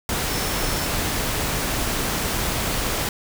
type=tone in noise; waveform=sine; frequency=5400 Hz; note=E8; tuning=41 cents sharp; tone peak=-35 dBFS; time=0.31-0.87 s; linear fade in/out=2 ms; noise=pink; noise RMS=-24 dBFS; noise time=0.09-3.09 s; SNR=-14 dB; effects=none